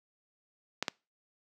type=clicks; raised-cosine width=0.2 ms; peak=-12 dBFS; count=2; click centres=0.826 / 0.882 s; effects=noise-tail reverb RT60 0.3 s tail -26 dB re dry + high-pass 200 Hz 12 dB/octave